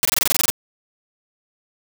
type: noise bursts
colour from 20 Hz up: white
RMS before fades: -17 dBFS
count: 11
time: 0.03-0.501 s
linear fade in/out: 0 ms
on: 21 ms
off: 24 ms
effects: none